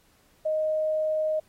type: tone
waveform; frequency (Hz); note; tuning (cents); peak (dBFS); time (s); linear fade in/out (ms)
sine; 622.3; D#5; 0; -23; 0.45-1.4; 10
effects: pink hiss -63 dBFS RMS until 1.48 s + AAC 48 kbps

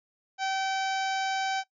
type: harmonic tone with a mistuned harmonic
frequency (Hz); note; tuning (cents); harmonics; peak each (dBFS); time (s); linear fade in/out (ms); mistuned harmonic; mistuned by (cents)
770; G5; -31; 1 / 2 / 3 / 4 / 5 / 6 / 7 / 8 / 9; -28 / -34 / -38 / -40 / -42 / -44 / -45 / -46 / -47; 0.38-1.64; 50; 6; +27
effects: noise-tail reverb RT60 0.1 s tail -20 dB re dry

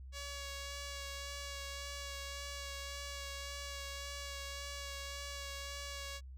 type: tone with vibrato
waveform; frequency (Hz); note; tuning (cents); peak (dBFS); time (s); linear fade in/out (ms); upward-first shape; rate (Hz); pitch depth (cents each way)
5% pulse; 562; C#5; +24; -32; 0.12-6.21; 50; sine; 1.8; 14
effects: added 65 Hz sine -47 dBFS peak until 6.37 s + resampled to 32000 Hz

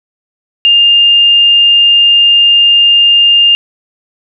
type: tone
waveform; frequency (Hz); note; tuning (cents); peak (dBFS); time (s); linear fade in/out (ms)
sine; 2810; F7; +10; -3; 0.65-3.55; 0
effects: none

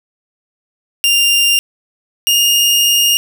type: tone pair in turn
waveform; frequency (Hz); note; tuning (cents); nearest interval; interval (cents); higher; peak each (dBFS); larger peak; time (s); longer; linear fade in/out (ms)
sawtooth; 2795 / 2836; F7 / F7; +1 / +26; unison; 25; second; -6; neither; 1.04-1.59 / 2.27-3.17; second; 0
effects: none

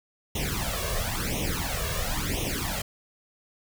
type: noise with flanger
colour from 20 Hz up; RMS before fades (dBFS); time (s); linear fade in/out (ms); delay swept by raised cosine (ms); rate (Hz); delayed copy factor
pink; -29; 0.35-2.82; 5; 0.32 to 1.82; 0.97; +0.9
effects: none

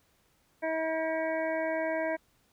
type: harmonic tone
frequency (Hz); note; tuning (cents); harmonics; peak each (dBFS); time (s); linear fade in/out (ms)
320.7; E4; -48; 1 / 2 / 3 / 5 / 6 / 7; -36 / -30 / -39 / -39 / -41 / -42; 0.62-2.17; 20
effects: pink hiss -69 dBFS RMS until 2.52 s

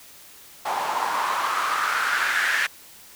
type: noise with band-pass filter sweep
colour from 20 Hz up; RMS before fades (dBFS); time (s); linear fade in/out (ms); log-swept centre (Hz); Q
white; -24; 0.65-2.67; 10; 810 to 1800; 4.7
effects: white hiss -47 dBFS RMS until 3.15 s

